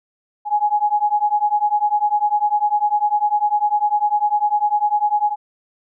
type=beating tone pair; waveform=sine; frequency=830.6 / 840.6 Hz; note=G#5 / G#5; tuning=0 / +21 cents; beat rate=10 Hz; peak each=-18 dBFS; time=0.45-5.36 s; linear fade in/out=50 ms; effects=none